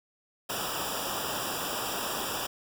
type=noise with comb filter; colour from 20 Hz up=pink; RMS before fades=-33 dBFS; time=0.49-2.47 s; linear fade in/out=10 ms; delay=0.47 ms; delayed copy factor=-0.95; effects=none